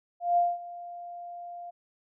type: tone with ADSR envelope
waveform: sine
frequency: 698.5 Hz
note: F5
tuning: in tune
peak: -19 dBFS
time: 0.2-1.71 s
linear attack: 170 ms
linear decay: 210 ms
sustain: -19 dB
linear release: 16 ms
effects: none